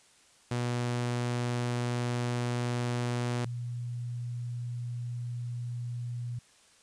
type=tone pair in turn; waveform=sawtooth / sine; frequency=121.5 / 120.59 Hz; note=B2 / B2; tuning=-28 / -41 cents; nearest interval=unison; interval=13 cents; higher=first; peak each=-25 / -33 dBFS; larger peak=first; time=0.51-3.45 / 3.45-6.39 s; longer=neither; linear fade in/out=5 ms; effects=white hiss -61 dBFS RMS until 6.82 s + resampled to 22050 Hz